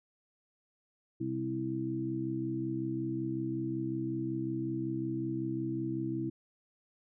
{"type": "harmonic tone with a mistuned harmonic", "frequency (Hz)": 65.41, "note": "C2", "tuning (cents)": 0, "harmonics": [2, 3, 4, 5], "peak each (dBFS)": [-38, -43, -40, -34], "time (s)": [1.2, 6.3], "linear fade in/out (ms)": 10, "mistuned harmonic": 2, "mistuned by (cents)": -25, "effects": []}